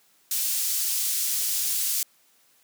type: high-pass noise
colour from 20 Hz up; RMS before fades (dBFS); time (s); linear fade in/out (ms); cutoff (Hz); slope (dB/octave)
pink; -26; 0.31-2.03; 2; 6400; 12
effects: white hiss -62 dBFS RMS until 2.63 s + high-pass 150 Hz 12 dB/octave